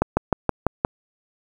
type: slowing click train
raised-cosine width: 1 ms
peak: -3 dBFS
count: 6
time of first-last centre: 0.02-0.849 s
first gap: 150 ms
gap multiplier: 1.05
effects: 7-bit